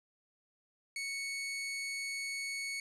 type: tone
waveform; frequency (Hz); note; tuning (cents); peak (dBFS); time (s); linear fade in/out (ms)
sawtooth; 2217; C#7; 0; -33; 0.96-2.8; 2
effects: resampled to 24000 Hz + 12-bit